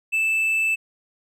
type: tone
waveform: triangle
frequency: 2637 Hz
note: E7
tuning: in tune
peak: -17 dBFS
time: 0.12-0.76 s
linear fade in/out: 20 ms
effects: none